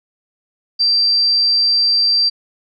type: tone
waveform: sine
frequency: 4699 Hz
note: D8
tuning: in tune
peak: -11 dBFS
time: 0.79-2.3 s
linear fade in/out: 20 ms
effects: none